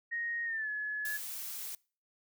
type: tone with pitch glide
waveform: sine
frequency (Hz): 1869 to 1704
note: A#6 to G#6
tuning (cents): +4 to +44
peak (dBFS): -33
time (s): 0.11-1.18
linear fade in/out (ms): 20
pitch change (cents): -160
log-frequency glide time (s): 0.45-0.69
type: noise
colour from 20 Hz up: blue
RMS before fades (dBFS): -41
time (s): 1.05-1.75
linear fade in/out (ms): 2
effects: noise-tail reverb RT60 0.4 s tail -25 dB re dry